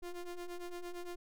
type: ring-modulated tone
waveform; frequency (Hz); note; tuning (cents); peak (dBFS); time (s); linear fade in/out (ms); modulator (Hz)
square; 174.61; F3; 0; -39; 0.02-1.16; 10; 179
effects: none